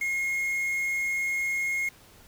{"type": "tone with quantisation", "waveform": "triangle", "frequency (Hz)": 2151, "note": "C7", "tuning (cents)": 47, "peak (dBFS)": -24, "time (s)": [0.01, 1.89], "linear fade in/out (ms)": 5, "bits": 7, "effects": ["pink hiss -54 dBFS RMS until 2.27 s"]}